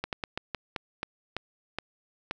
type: slowing click train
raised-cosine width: 0.3 ms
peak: -15 dBFS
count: 10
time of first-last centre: 0.04-2.311 s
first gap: 88 ms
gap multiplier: 1.25
effects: none